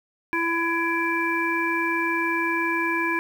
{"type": "harmonic tone", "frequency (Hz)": 334.3, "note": "E4", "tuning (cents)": 24, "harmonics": [1, 3, 5, 7], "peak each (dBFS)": [-27, -27, -27, -27], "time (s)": [0.33, 3.19], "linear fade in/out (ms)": 0, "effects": ["8-bit"]}